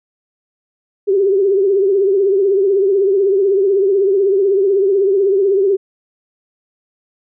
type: tone with vibrato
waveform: sine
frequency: 392 Hz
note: G4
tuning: in tune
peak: -10 dBFS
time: 1.07-5.77 s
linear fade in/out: 20 ms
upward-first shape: triangle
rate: 16 Hz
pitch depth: 100 cents each way
effects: none